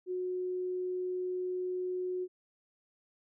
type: tone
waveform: sine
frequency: 365.2 Hz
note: F#4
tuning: 23 cents flat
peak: -32 dBFS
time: 0.06-2.28 s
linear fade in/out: 50 ms
effects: none